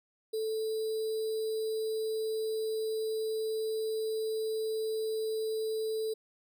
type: tone with sample-and-hold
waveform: sine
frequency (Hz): 439.6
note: A4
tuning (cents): -2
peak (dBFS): -30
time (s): 0.33-6.14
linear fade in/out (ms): 10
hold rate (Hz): 4410
effects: none